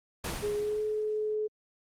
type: noise with exponential decay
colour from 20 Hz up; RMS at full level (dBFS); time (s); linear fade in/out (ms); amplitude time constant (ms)
pink; -32; 0.24-1.35; 5; 240
type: tone with pitch glide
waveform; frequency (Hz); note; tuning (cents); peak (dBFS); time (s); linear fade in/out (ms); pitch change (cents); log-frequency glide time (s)
sine; 415.3 to 427.7; G#4 to A4; 0 to -49; -28; 0.42-1.48; 20; +51; 0.55-0.83
effects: low-pass 12000 Hz 12 dB/octave + Opus 24 kbps